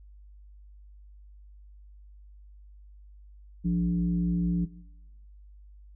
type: tone with frequency modulation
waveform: sine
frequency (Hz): 174.61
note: F3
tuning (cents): 0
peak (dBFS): -23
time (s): 3.64-4.66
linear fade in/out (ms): 20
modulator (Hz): 118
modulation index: 0.59
effects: noise-tail reverb RT60 0.9 s tail -19 dB re dry + added 50 Hz sine -48 dBFS peak until 5.95 s